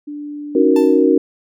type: tone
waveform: sine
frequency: 293.7 Hz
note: D4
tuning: in tune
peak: -25 dBFS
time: 0.07-0.67 s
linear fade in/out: 10 ms
type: chord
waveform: sine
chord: D# minor seventh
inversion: third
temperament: equal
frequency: 277.2 / 311.1 / 370 / 466.2 Hz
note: C#4 / D#4 / F#4 / A#4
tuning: 0 / 0 / 0 / 0 cents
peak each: -15 dBFS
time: 0.55-1.18 s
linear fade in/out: 5 ms
type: tone with exponential decay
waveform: 45% pulse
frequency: 884 Hz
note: A5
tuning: 8 cents sharp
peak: -23 dBFS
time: 0.76-1.11 s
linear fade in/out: 2 ms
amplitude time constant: 75 ms
effects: none